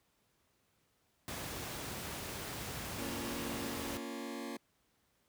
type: noise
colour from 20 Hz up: pink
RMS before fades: -42 dBFS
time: 1.28-3.97 s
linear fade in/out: 0 ms
type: chord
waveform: sawtooth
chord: Bb minor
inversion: none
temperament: just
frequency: 233.1 / 279.7 / 349.6 Hz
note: Bb3 / Db4 / F4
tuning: 0 / +16 / +2 cents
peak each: -40 / -40 / -42 dBFS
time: 2.98-4.57 s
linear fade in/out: 5 ms
effects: pink hiss -75 dBFS RMS until 5.28 s + high-pass 60 Hz 12 dB/octave